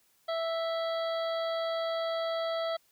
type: harmonic tone with a mistuned harmonic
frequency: 659 Hz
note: E5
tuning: 1 cent flat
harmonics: 1 / 2 / 3 / 5 / 6 / 7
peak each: -30 / -38 / -44 / -43 / -47 / -48 dBFS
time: 0.28-2.77 s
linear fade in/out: 10 ms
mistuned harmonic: 7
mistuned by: -22 cents
effects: white hiss -68 dBFS RMS until 2.91 s